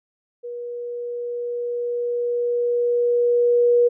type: tone with level ramp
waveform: sine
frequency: 481 Hz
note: B4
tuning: 46 cents flat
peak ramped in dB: -29 to -12 dBFS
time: 0.43-3.89 s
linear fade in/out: 20 ms
effects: none